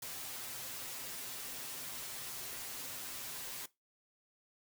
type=noise with comb filter; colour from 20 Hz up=white; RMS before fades=-44 dBFS; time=0.02-3.66 s; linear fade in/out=5 ms; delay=7.7 ms; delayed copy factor=+0.95; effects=noise-tail reverb RT60 0.2 s tail -19 dB re dry